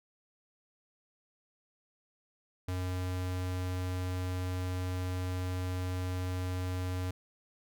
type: tone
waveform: square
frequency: 91.4 Hz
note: F#2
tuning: 21 cents flat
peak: -33 dBFS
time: 2.68-7.11 s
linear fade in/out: 5 ms
effects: none